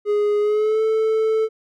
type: tone with pitch glide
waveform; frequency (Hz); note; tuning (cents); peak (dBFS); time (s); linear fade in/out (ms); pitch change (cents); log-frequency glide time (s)
triangle; 415.3 to 440; G#4 to A4; 0 to 0; -14; 0.05-1.49; 50; +100; 0.4-0.82
effects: none